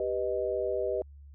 sine chord, G augmented, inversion none, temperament equal, 392 / 493.9 / 622.3 Hz, G4 / B4 / D#5, 0 / 0 / 0 cents, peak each -32 dBFS, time 0-1.02 s, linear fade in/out 2 ms, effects added 71 Hz sine -47 dBFS peak until 1.34 s

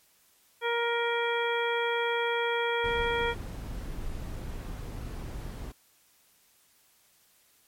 harmonic tone, 470 Hz, A#4, 14 cents sharp, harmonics 1 / 2 / 3 / 4 / 5 / 7, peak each -29 / -32 / -34 / -35 / -36 / -37 dBFS, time 0.61-3.35 s, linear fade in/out 50 ms
brown noise, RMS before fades -37 dBFS, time 2.84-5.72 s, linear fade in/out 5 ms
effects white hiss -64 dBFS RMS until 7.67 s + MP3 64 kbps

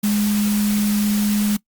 sine tone in noise, 207.9 Hz, G#3, 2 cents sharp, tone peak -16 dBFS, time 0.03-1.57 s, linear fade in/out 10 ms, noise white, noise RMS -28 dBFS, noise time 0.03-1.57 s, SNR +9 dB, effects noise-tail reverb RT60 0.1 s tail -22 dB re dry + Opus 48 kbps

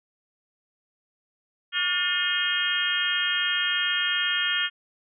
harmonic tone with a mistuned harmonic, 357.3 Hz, F4, 40 cents sharp, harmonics 3 / 4 / 5 / 6 / 7 / 8 / 9, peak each -39 / -29 / -29 / -35 / -35 / -29 / -27 dBFS, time 1.72-4.7 s, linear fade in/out 50 ms, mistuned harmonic 3, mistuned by +110 cents, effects none

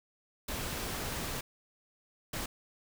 pink noise bursts at uneven times, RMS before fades -37 dBFS, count 2, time 0.48-1.41 / 2.33-2.46 s, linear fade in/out 5 ms, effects none

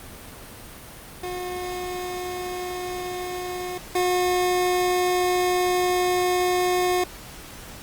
25% pulse tone pair in turn, 361.2 / 361.2 Hz, F#4 / F#4, -42 / -42 cents, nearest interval unison, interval 0 cents, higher neither, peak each -25 / -16 dBFS, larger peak second, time 1.23-3.78 / 3.95-7.04 s, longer second, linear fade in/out 5 ms, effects pink hiss -41 dBFS RMS until 7.82 s + Opus 32 kbps

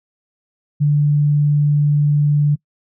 sine tone, 146.83 Hz, D3, in tune, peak -11 dBFS, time 0.8-2.56 s, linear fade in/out 20 ms, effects noise-tail reverb RT60 0.1 s tail -24 dB re dry

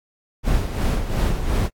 brown noise with tremolo, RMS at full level -18 dBFS, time 0.43-1.7 s, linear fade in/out 50 ms, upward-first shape sine, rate 2.8 Hz, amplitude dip 60%, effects AAC 64 kbps

